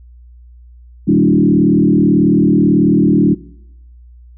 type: tone with frequency modulation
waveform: sine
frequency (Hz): 246.9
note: B3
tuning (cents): 0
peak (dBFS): -7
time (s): 1.07-3.35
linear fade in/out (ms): 20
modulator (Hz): 38.3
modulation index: 2.3
effects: noise-tail reverb RT60 0.8 s tail -21 dB re dry + added 60 Hz sine -37 dBFS peak until 4.37 s